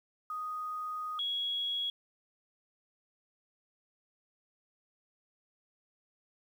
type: tone pair in turn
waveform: sine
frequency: 1244.5 / 3329 Hz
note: D#6 / G#7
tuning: 0 / +3 cents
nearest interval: octave + perfect fourth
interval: 1703 cents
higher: second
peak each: -35 / -31 dBFS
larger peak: second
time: 0.3-1.19 / 1.19-1.9 s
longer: first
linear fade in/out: 2 ms
effects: 10-bit